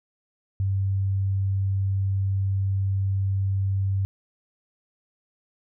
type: tone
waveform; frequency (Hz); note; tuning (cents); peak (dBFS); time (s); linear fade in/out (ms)
sine; 97.2; G2; -14; -21; 0.6-4.05; 0
effects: none